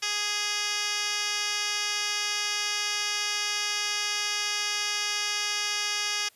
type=tone with band-pass filter; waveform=10% pulse; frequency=414.4 Hz; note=G#4; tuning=4 cents flat; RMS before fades=-29 dBFS; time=0.02-6.29 s; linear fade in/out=10 ms; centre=4400 Hz; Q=3.4; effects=white hiss -60 dBFS RMS until 6.35 s + resampled to 32000 Hz